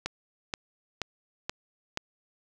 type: click train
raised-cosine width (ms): 0.2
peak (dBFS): -13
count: 5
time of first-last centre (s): 0.06-1.974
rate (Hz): 2.09
effects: none